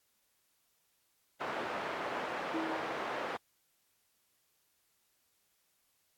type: band-pass noise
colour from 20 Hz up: pink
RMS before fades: -38 dBFS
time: 1.4-3.37 s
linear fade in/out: 10 ms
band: 480 to 1600 Hz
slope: 12 dB/octave
type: tone with exponential decay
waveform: triangle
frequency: 322.3 Hz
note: E4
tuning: 39 cents flat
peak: -30 dBFS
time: 2.54-3.37 s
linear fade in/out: 5 ms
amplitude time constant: 180 ms
effects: white hiss -75 dBFS RMS until 6.17 s + AAC 64 kbps